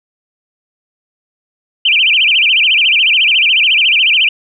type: tone with vibrato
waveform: sine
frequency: 2717 Hz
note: F7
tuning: 48 cents flat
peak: -7 dBFS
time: 1.85-4.29 s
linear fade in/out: 5 ms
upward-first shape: sine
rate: 14 Hz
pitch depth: 260 cents each way
effects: none